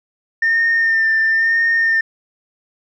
sine tone with vibrato, 1810 Hz, A6, 48 cents sharp, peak -11 dBFS, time 0.42-2.01 s, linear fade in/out 5 ms, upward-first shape sine, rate 1 Hz, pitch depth 24 cents each way, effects tanh soft clip ceiling -9 dBFS

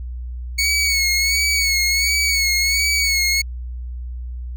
20% pulse tone with vibrato, 2217 Hz, C#7, in tune, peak -11 dBFS, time 0.58-3.42 s, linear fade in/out 10 ms, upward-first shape sine, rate 1.4 Hz, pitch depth 51 cents each way, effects added 61 Hz sine -26 dBFS peak until 4.56 s

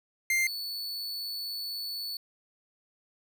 45% pulse tone pair in turn, 2099 / 4448 Hz, C7 / C#8, +5 / +5 cents, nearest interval octave + minor second, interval 1300 cents, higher second, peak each -24 / -33 dBFS, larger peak first, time 0.3-0.47 / 0.47-2.17 s, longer second, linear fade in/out 2 ms, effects none

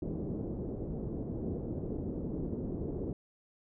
white low-pass noise, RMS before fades -37 dBFS, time 0.02-3.13 s, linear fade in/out 2 ms, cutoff 400 Hz, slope 24 dB/octave, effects none

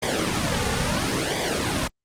pink noise with flanger, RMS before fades -23 dBFS, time 0.02-1.88 s, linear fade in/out 10 ms, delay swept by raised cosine 0.72 to 3.12 ms, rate 0.73 Hz, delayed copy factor -0.95, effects low-pass 8000 Hz 12 dB/octave + Opus 32 kbps

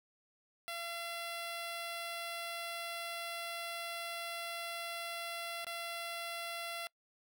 10% pulse tone with dropouts, 681 Hz, F5, 44 cents flat, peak -31 dBFS, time 0.68-6.87 s, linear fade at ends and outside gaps 0 ms, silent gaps 5.645-5.667 s, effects noise-tail reverb RT60 0.1 s tail -25 dB re dry

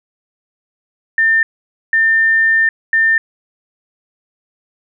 sine tone bursts at uneven times, 1800 Hz, A6, 39 cents sharp, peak -9 dBFS, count 3, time 1.18-1.43 / 1.93-2.69 / 2.93-3.18 s, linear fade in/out 2 ms, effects none

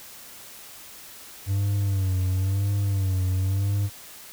triangle tone with vibrato, 96.5 Hz, G2, 27 cents flat, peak -19 dBFS, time 1.46-3.9 s, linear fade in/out 50 ms, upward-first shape sine, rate 0.97 Hz, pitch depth 77 cents each way, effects white hiss -44 dBFS RMS until 4.32 s

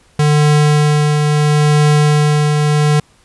square tone with tremolo, 149.3 Hz, D3, 29 cents sharp, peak -8 dBFS, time 0.19-3 s, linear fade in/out 5 ms, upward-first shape triangle, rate 0.74 Hz, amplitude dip 35%, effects pink hiss -51 dBFS RMS until 3.24 s + resampled to 24000 Hz

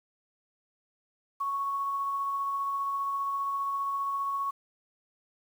sine tone with tremolo, 1108.7 Hz, C#6, in tune, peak -27 dBFS, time 1.4-4.51 s, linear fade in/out 10 ms, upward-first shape triangle, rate 15 Hz, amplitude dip 25%, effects 9-bit

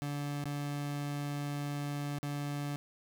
30% pulse tone with dropouts, 144.4 Hz, D3, 29 cents flat, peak -32 dBFS, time 0.02-2.76 s, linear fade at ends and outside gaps 0 ms, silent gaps 0.441-0.456 / 2.187-2.23 s, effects none

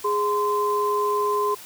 sine tone pair together, 415.3 / 1033.3 Hz, G#4 / C6, 0 / -22 cents, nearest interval octave + major third, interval 1578 cents, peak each -23 / -22 dBFS, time 0.04-1.55 s, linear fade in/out 10 ms, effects white hiss -42 dBFS RMS until 1.65 s

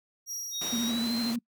40% pulse tone with tremolo, 5690 Hz, F8, 31 cents sharp, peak -33 dBFS, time 0.26-0.93 s, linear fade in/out 50 ms, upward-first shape sine, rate 3 Hz, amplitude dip 25%
sine tone with pitch glide, 3757 to 4121 Hz, A#7 to C8, +13 to -27 cents, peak -33 dBFS, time 0.51-1.34 s, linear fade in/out 50 ms, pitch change +160 cents, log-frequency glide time 0.83-1.13 s
pink noise, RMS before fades -38 dBFS, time 0.61-1.36 s, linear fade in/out 5 ms
sine tone with vibrato, 233.5 Hz, A#3, 3 cents sharp, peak -27 dBFS, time 0.72-1.39 s, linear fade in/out 10 ms, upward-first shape square, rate 13 Hz, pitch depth 47 cents each way
effects noise-tail reverb RT60 0.1 s tail -24 dB re dry + high-pass 150 Hz 12 dB/octave

